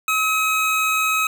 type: tone pair together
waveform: square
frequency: 1283.1 / 2539 Hz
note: E6 / D#7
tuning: -47 / +34 cents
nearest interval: octave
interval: 1181 cents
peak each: -21 dBFS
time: 0.08-1.27 s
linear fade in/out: 2 ms
effects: none